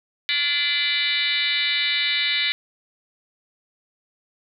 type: tone with frequency modulation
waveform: sine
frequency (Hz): 2960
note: F#7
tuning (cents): 0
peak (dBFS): -19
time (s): 0.29-2.52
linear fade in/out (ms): 0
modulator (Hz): 308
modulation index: 3.7
effects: none